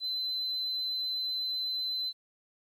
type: tone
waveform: sine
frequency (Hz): 4046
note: B7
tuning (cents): +41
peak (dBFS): -29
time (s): 0-2.13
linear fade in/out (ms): 50
effects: tanh soft clip ceiling -27 dBFS + 11-bit